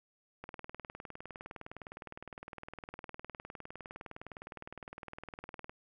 click train, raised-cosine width 0.5 ms, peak -29 dBFS, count 104, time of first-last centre 0.44-5.695 s, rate 19.6 Hz, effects none

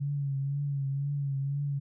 sine tone with vibrato, 140 Hz, C#3, 18 cents sharp, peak -28 dBFS, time 0-1.8 s, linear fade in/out 20 ms, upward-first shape triangle, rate 2 Hz, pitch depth 52 cents each way, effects none

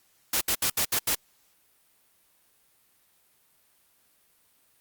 white noise bursts at uneven times, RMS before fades -25 dBFS, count 6, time 0.33-0.41 / 0.48-0.55 / 0.62-0.7 / 0.77-0.85 / 0.92-0.99 / 1.07-1.15 s, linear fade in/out 5 ms, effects white hiss -65 dBFS RMS until 4.8 s + Opus 48 kbps

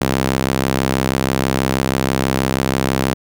sawtooth tone with high-pass filter, 66.2 Hz, C2, 21 cents sharp, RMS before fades -18 dBFS, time 0.01-3.14 s, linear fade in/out 5 ms, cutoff 160 Hz, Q 0.72, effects none

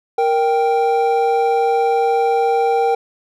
triangle tone pair together, 466.9 / 784 Hz, A#4 / G5, +3 / 0 cents, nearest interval major sixth, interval 897 cents, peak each -14 / -14 dBFS, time 0.18-2.95 s, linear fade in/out 5 ms, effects none

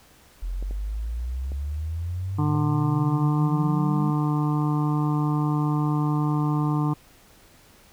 sine exponential sweep, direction up, 42.59 to 207.7 Hz, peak -26 dBFS, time 0.42-4.11 s, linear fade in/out 10 ms
clicks, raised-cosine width 2 ms, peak -27 dBFS, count 4, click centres 0.626 / 0.71 / 1.519 / 2.55 s
harmonic tone, 149.6 Hz, D3, 32 cents sharp, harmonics 1 / 2 / 3 / 5 / 6 / 7 / 8, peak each -22 / -26 / -39 / -37 / -36 / -34 / -38 dBFS, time 2.38-6.94 s, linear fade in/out 10 ms
effects pink hiss -54 dBFS RMS until 7.92 s

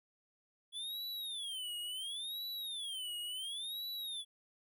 square tone with vibrato, 3374 Hz, G#7, 27 cents sharp, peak -40 dBFS, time 0.72-4.25 s, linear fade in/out 50 ms, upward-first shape sine, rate 0.71 Hz, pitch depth 270 cents each way, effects none

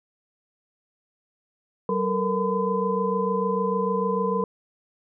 sine tone cluster, 190.5 / 447.6 / 474.3 / 1014 Hz, G3 / A4 / A#4 / B5, -49 / +30 / +30 / +45 cents, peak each -27 dBFS, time 1.89-4.44 s, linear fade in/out 2 ms, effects none

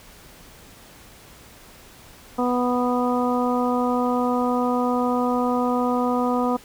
harmonic tone, 246.9 Hz, B3, in tune, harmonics 1 / 2 / 3 / 4 / 5, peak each -22 / -25 / -27 / -28 / -29 dBFS, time 2.38-6.57 s, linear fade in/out 10 ms, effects pink hiss -47 dBFS RMS until 6.64 s

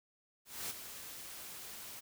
white noise with ADSR envelope, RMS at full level -39 dBFS, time 0.45-2.01 s, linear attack 250 ms, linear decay 19 ms, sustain -9 dB, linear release 23 ms, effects none

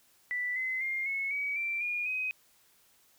sine tone with pitch steps, 1975.5 / 2045 / 2117 / 2192 / 2269 / 2349 / 2432 / 2518 Hz, B6 / C7 / C7 / C#7 / C#7 / D7 / D#7 / D#7, 0 / -40 / +20 / -20 / +40 / 0 / -40 / +20 cents, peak -30 dBFS, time 0.31-2.31 s, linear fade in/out 0 ms, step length 250 ms, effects white hiss -65 dBFS RMS until 3.18 s

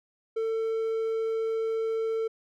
triangle tone, 447.6 Hz, A4, 30 cents sharp, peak -24 dBFS, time 0.36-2.28 s, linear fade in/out 10 ms, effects none

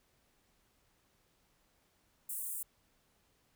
pink high-pass noise, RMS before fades -40 dBFS, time 2.29-2.63 s, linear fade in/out 5 ms, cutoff 8300 Hz, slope 48 dB/octave, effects pink hiss -73 dBFS RMS until 3.55 s

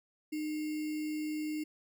sine tone with sample-and-hold, 305.8 Hz, D#4, 30 cents flat, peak -33 dBFS, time 0.32-1.64 s, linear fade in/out 10 ms, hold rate 2450 Hz, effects none

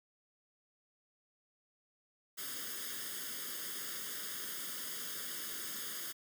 white noise with comb filter, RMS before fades -42 dBFS, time 2.37-6.13 s, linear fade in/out 20 ms, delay 0.6 ms, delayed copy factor +0.8, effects high-pass 200 Hz 12 dB/octave

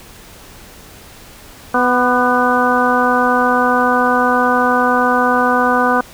harmonic tone with a mistuned harmonic, 248.8 Hz, B3, 13 cents sharp, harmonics 1 / 2 / 3 / 4 / 5 / 6, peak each -18 / -18 / -18 / -18 / -18 / -18 dBFS, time 1.74-6.01 s, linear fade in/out 5 ms, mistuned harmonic 5, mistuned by -41 cents, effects pink hiss -39 dBFS RMS until 6.13 s

